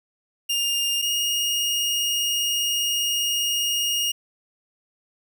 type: tone pair in turn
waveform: sawtooth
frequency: 2811 / 2855 Hz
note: F7 / F7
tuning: +11 / +37 cents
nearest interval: unison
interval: 26 cents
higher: second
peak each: -18 dBFS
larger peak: neither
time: 0.49-1.02 / 1.02-4.12 s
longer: second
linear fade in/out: 10 ms
effects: none